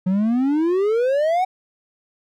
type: exponential sweep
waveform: triangle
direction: up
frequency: 180 to 764 Hz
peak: -14 dBFS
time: 0.06-1.45 s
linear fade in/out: 10 ms
effects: none